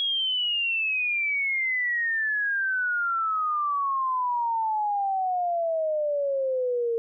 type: exponential sweep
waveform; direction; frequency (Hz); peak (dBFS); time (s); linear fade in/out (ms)
sine; down; 3319 to 456.7; -23; 0-6.98; 0
effects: none

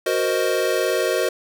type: chord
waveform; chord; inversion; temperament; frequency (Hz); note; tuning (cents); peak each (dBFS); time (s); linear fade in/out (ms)
square; C half-diminished seventh; second; equal; 370 / 466.2 / 523.3 / 622.3; Gb4 / Bb4 / C5 / Eb5; 0 / 0 / 0 / 0; -25; 0.06-1.29; 5
effects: none

